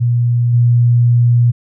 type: tone with level steps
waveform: sine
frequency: 120 Hz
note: B2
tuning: 49 cents flat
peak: -10 / -7 dBFS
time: 0-1.52 s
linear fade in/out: 20 ms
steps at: 0.53 s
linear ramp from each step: 10 ms
effects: none